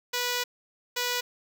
5% pulse tone pair in turn, 490.1 / 490.1 Hz, B4 / B4, -13 / -13 cents, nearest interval unison, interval 0 cents, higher neither, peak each -15 dBFS, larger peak neither, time 0.13-0.44 / 0.96-1.21 s, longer first, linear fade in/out 10 ms, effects none

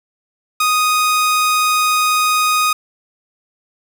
sawtooth tone, 1244.5 Hz, D#6, in tune, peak -9 dBFS, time 0.6-2.73 s, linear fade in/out 5 ms, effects none

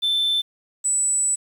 sine tone pair in turn, 3537 / 7940 Hz, A7 / B8, +8 / +8 cents, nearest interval octave + major second, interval 1400 cents, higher second, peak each -16 dBFS, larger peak neither, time 0.02-0.42 / 0.84-1.36 s, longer second, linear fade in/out 20 ms, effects tanh soft clip ceiling -16 dBFS + 8-bit

